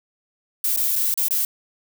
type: noise with dropouts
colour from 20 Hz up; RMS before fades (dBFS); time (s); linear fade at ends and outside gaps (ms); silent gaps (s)
violet; -21; 0.64-1.45; 2; 0.763-0.773 / 0.957-0.961 / 1.141-1.175 / 1.284-1.308
effects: none